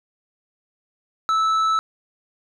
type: tone with tanh clipping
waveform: sine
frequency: 1310 Hz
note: E6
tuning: 11 cents flat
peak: -18 dBFS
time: 1.29-1.79 s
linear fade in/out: 0 ms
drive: 7 dB
effects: none